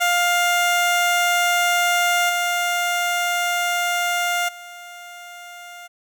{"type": "tone with level steps", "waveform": "15% pulse", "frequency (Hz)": 703, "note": "F5", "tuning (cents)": 11, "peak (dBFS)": [-10, -13, -30], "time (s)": [0, 5.88], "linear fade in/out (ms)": 20, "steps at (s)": [2.29, 4.48], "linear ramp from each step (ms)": 10, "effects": []}